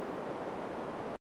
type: band-pass noise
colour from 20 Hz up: white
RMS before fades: -39 dBFS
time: 0-1.16 s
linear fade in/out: 0 ms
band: 210 to 680 Hz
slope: 12 dB/octave
effects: Opus 24 kbps